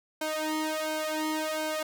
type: tone with flanger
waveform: sawtooth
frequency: 311.1 Hz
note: D#4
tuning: in tune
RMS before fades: -31 dBFS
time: 0.21-1.83 s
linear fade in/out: 5 ms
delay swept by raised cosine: 1.3 to 2.26 ms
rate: 1.4 Hz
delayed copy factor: +1
effects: none